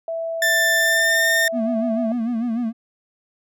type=tone; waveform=sine; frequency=659.3 Hz; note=E5; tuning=in tune; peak=-23 dBFS; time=0.08-2.12 s; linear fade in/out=2 ms
type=tone with pitch glide; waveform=40% pulse; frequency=1775 to 1817.5 Hz; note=A6 to A#6; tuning=+15 to -44 cents; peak=-15 dBFS; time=0.42-1.48 s; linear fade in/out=2 ms; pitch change=+41 cents; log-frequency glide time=0.76-1.29 s
type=tone with vibrato; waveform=triangle; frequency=233.5 Hz; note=A#3; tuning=3 cents sharp; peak=-18 dBFS; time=1.52-2.73 s; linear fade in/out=50 ms; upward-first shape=sine; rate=6.7 Hz; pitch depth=96 cents each way
effects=none